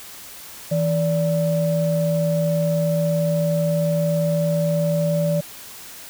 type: tone pair together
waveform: sine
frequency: 163.04 / 581 Hz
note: E3 / D5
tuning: -19 / -19 cents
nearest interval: octave + minor seventh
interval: 2200 cents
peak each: -19 / -20 dBFS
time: 0.71-5.41 s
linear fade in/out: 10 ms
effects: tanh soft clip ceiling -9 dBFS + white hiss -39 dBFS RMS until 6.09 s